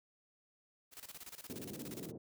white noise with tremolo, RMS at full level -49 dBFS, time 0.91-2.12 s, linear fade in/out 50 ms, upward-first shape square, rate 17 Hz, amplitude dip 80%
white band-pass noise, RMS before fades -47 dBFS, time 1.49-2.18 s, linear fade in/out 10 ms, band 110 to 410 Hz, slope 24 dB/octave
effects none

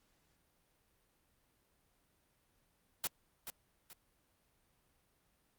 white noise with echo, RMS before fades -35 dBFS, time 3.04-3.07 s, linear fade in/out 0 ms, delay 430 ms, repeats 2, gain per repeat -9 dB, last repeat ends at 3.93 s, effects pink hiss -75 dBFS RMS until 5.58 s + Opus 48 kbps

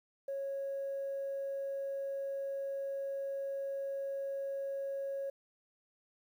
sine tone, 550 Hz, C#5, 14 cents flat, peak -34 dBFS, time 0.28-5.3 s, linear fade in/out 5 ms, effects tanh soft clip ceiling -32 dBFS + 11-bit

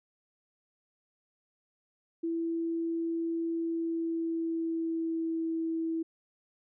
sine tone with pitch glide, 331.8 to 326.5 Hz, E4 to E4, +11 to -17 cents, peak -29 dBFS, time 2.23-6.03 s, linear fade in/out 10 ms, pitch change -28 cents, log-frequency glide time 3.54-5.48 s, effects none

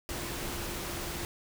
sine tone in noise, 346.6 Hz, F4, 13 cents flat, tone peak -44 dBFS, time 0.09-1.25 s, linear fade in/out 0 ms, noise pink, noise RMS -37 dBFS, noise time 0.09-1.25 s, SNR -10 dB, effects none

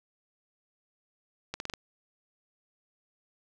accelerating click train, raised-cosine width 0.2 ms, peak -17 dBFS, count 5, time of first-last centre 1.54-1.737 s, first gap 61 ms, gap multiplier 0.86, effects none

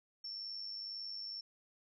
sine tone with amplitude modulation, 5420 Hz, E8, 47 cents sharp, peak -39 dBFS, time 0.24-1.41 s, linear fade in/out 5 ms, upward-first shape sine, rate 102 Hz, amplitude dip 55%, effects none

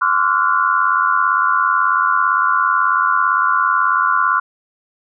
sine tone cluster, 1041 / 1138 / 1364 / 1442 Hz, C6 / C#6 / F6 / F#6, -9 / +45 / -41 / -45 cents, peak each -18 dBFS, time 0.01-4.4 s, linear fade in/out 10 ms, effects none

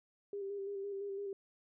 sine tone with vibrato, 398 Hz, G4, 26 cents sharp, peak -38 dBFS, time 0.33-1.33 s, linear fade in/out 2 ms, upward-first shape square, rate 5.9 Hz, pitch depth 26 cents each way, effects none

